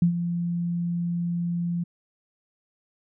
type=tone with ADSR envelope; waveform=sine; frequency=172.4 Hz; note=F3; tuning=22 cents flat; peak=-14 dBFS; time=0.02-1.84 s; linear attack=3 ms; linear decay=96 ms; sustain=-10 dB; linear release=11 ms; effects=none